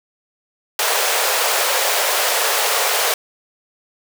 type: high-pass noise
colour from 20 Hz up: pink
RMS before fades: -18 dBFS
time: 0.79-3.14 s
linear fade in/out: 2 ms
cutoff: 450 Hz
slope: 48 dB/octave
effects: none